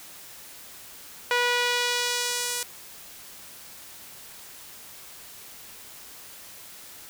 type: tone with band-pass filter sweep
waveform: sawtooth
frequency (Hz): 486.7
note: B4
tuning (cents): -25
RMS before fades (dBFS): -26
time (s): 1.31-2.63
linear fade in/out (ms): 0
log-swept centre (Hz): 2000 to 9500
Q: 0.81
effects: white hiss -45 dBFS RMS until 7.09 s